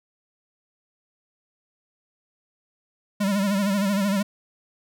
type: tone with vibrato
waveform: square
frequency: 199.2 Hz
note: G3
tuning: 28 cents sharp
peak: -21 dBFS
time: 3.2-4.23 s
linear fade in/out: 10 ms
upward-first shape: sine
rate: 13 Hz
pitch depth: 77 cents each way
effects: none